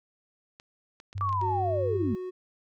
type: clicks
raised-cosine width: 0.2 ms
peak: -30 dBFS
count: 7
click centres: 0.599 / 1.001 / 1.129 / 1.18 / 1.292 / 1.328 / 1.414 s
type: tone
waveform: sine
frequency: 98 Hz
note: G2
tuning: in tune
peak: -30 dBFS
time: 1.15-2.14 s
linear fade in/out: 10 ms
type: linear sweep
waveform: sine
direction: down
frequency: 1174.7 to 196.7 Hz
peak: -26 dBFS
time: 1.21-2.15 s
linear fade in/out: 0 ms
type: tone with pitch glide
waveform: triangle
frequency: 370 to 367.7 Hz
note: F#4 to F#4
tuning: 0 to -11 cents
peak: -31 dBFS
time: 1.41-2.31 s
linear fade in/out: 20 ms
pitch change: -11 cents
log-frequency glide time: 1.72-2.09 s
effects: none